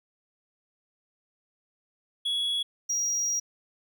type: tone pair in turn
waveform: triangle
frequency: 3361 / 5715 Hz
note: G#7 / F8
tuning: +20 / +39 cents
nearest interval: major sixth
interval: 919 cents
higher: second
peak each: -24 dBFS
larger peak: neither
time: 2.25-2.63 / 2.89-3.4 s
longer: second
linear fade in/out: 10 ms
effects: none